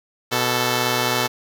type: tone pair together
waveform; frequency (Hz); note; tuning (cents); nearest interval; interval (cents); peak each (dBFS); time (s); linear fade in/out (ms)
5% pulse; 123.47 / 440; B2 / A4; 0 / 0; octave + minor seventh; 2200; -10; 0.31-1.28; 20
effects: none